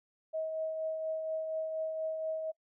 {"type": "tone with tremolo", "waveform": "sine", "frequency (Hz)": 636, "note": "D#5", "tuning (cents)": 38, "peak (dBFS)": -31, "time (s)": [0.33, 2.52], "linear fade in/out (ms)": 20, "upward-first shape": "triangle", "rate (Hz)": 4.2, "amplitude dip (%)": 40, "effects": ["noise-tail reverb RT60 0.1 s tail -25 dB re dry"]}